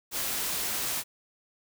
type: noise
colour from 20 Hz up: white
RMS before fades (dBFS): -31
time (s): 0.11-1.04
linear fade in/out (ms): 50
effects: none